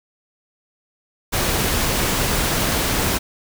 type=noise; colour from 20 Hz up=pink; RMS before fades=-20 dBFS; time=1.32-3.19 s; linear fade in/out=20 ms; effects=none